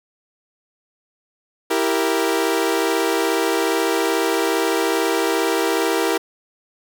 sawtooth chord, E diminished, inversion none, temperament equal, 329.6 / 392 / 466.2 Hz, E4 / G4 / Bb4, 0 / 0 / 0 cents, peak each -18 dBFS, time 1.7-6.18 s, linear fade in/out 10 ms, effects none

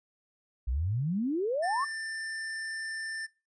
sine exponential sweep, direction up, 56 to 1174.7 Hz, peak -27 dBFS, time 0.67-1.85 s, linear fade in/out 10 ms
square tone, 1783 Hz, A6, 22 cents sharp, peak -35 dBFS, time 1.62-3.27 s, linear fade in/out 20 ms
effects noise-tail reverb RT60 0.3 s tail -25 dB re dry + resampled to 22050 Hz

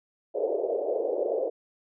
pink band-pass noise, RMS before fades -28 dBFS, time 0.34-1.5 s, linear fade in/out 20 ms, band 400 to 610 Hz, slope 48 dB/octave, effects none

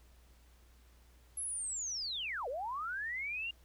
sine linear two-way sweep, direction down then up, 11175 to 466.2 to 2838 Hz, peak -36 dBFS, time 1.37-3.51 s, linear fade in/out 5 ms, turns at 2.48 s, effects added 60 Hz sine -60 dBFS peak until 3.64 s + pink hiss -68 dBFS RMS until 3.64 s

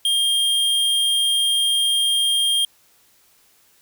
square tone, 3213 Hz, G7, 42 cents sharp, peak -17 dBFS, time 0.05-2.65 s, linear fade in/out 2 ms, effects white hiss -57 dBFS RMS until 3.81 s

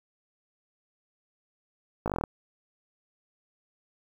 slowing click train, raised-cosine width 1 ms, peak -15 dBFS, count 9, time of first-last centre 2.06-2.238 s, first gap 18 ms, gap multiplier 1.06, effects 8-bit

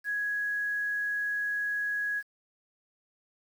sine tone with quantisation, 1667 Hz, G#6, 6 cents sharp, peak -28 dBFS, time 0.04-2.23 s, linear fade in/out 50 ms, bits 9, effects none

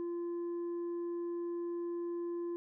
triangle tone with tanh clipping, 344.6 Hz, F4, 23 cents flat, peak -36 dBFS, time 0-2.56 s, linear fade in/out 0 ms, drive 8 dB, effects none

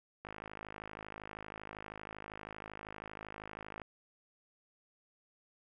click train, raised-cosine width 0.5 ms, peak -29 dBFS, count 189, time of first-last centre 0.25-3.817 s, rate 52.7 Hz, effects none

